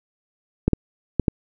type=clicks; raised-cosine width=3 ms; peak=-4 dBFS; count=4; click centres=0.68 / 0.733 / 1.197 / 1.282 s; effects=none